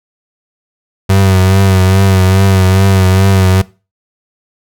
35% pulse tone with vibrato, 95.2 Hz, F#2, 50 cents sharp, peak -4 dBFS, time 1.09-3.62 s, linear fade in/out 10 ms, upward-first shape triangle, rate 2.4 Hz, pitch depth 48 cents each way, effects noise-tail reverb RT60 0.3 s tail -20 dB re dry

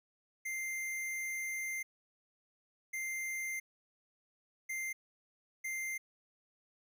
square tone bursts at uneven times, 2093 Hz, C7, in tune, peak -37 dBFS, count 4, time 0.45-1.83 / 2.93-3.6 / 4.69-4.93 / 5.64-5.98 s, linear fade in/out 10 ms, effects none

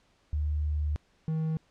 sine / triangle tone pair in turn, 74.9 / 158.71 Hz, D2 / D#3, +35 / +35 cents, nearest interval octave + minor second, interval 1300 cents, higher second, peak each -26 / -25 dBFS, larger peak second, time 0.33-0.96 / 1.28-1.57 s, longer first, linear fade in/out 0 ms, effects pink hiss -67 dBFS RMS until 1.7 s + low-pass 6000 Hz 12 dB/octave

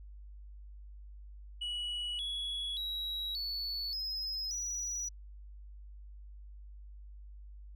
sine tone with pitch steps, 2931 / 3367 / 3867 / 4443 / 5103 / 5862 Hz, F#7 / G#7 / B7 / C#8 / D#8 / F#8, -17 / +23 / -37 / +3 / +43 / -17 cents, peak -32 dBFS, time 1.61-5.09 s, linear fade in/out 10 ms, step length 580 ms, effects tanh soft clip ceiling -34 dBFS + added 50 Hz sine -47 dBFS peak until 7.75 s

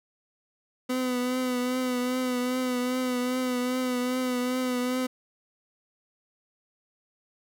30% pulse tone with vibrato, 251.6 Hz, B3, 32 cents sharp, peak -23 dBFS, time 0.89-5.07 s, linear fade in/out 10 ms, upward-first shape triangle, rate 2.5 Hz, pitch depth 40 cents each way, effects none

